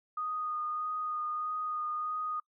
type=tone with vibrato; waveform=sine; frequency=1235 Hz; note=D#6; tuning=13 cents flat; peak=-32 dBFS; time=0.17-2.4 s; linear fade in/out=5 ms; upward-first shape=sine; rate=1.6 Hz; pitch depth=14 cents each way; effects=noise-tail reverb RT60 0.1 s tail -24 dB re dry